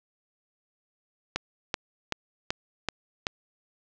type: click train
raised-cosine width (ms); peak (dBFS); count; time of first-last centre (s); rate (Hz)
0.2; -9; 6; 1.36-3.268; 2.62
effects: low-pass 6000 Hz 12 dB/octave + 8-bit